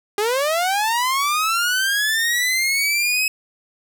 sawtooth linear sweep, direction up, 400 to 2571 Hz, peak -14 dBFS, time 0.18-3.28 s, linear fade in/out 2 ms, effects none

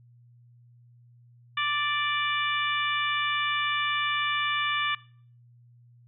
harmonic tone, 587.3 Hz, D5, in tune, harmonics 2 / 3 / 4 / 5 / 6, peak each -29 / -31 / -32 / -33 / -34 dBFS, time 1.57-4.95 s, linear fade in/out 5 ms, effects noise-tail reverb RT60 0.5 s tail -20 dB re dry + added 120 Hz sine -53 dBFS peak until 6.07 s

